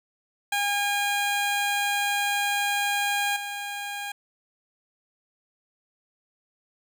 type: tone with level steps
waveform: 15% pulse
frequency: 812 Hz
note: G#5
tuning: 39 cents flat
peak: -17 / -25 dBFS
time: 0.52-4.12 s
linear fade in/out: 5 ms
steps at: 3.36 s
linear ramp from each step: 5 ms
effects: none